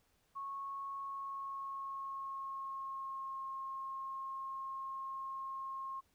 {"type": "tone with pitch glide", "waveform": "sine", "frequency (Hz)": [1100, 1073.6], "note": ["C#6", "C6"], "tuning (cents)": [-14, 44], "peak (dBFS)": -40, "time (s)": [0.35, 6.01], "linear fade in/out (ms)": 20, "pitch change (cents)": -42, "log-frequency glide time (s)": [0.95, 3.45], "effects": ["pink hiss -75 dBFS RMS until 6.14 s"]}